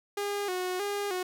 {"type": "tone with vibrato", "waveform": "sawtooth", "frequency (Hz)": 385.5, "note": "G4", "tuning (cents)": -29, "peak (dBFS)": -26, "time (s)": [0.17, 1.23], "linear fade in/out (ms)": 5, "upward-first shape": "square", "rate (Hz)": 1.6, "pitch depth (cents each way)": 92, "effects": []}